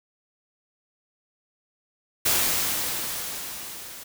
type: noise with level ramp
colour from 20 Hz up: white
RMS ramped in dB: -21 to -41 dBFS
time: 2.25-4.04 s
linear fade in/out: 10 ms
effects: none